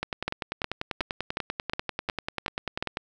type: two click trains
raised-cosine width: 0.3 ms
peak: -13 / -11 dBFS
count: 31 / 8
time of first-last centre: 0.03-2.971 / 0.28-2.825 s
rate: 10.2 / 2.75 Hz
effects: none